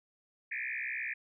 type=tone with frequency modulation; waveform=sine; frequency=2093 Hz; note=C7; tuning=in tune; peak=-34 dBFS; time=0.51-1.14 s; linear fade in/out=10 ms; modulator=63.6 Hz; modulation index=5.7; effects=none